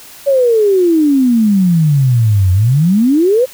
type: exponential two-way sweep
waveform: sine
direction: down then up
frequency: 570 to 89.4 to 532 Hz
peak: -7 dBFS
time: 0.26-3.46 s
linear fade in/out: 20 ms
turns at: 2.52 s
effects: white hiss -36 dBFS RMS until 3.53 s